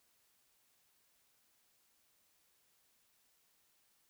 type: silence
effects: white hiss -74 dBFS RMS until 4.09 s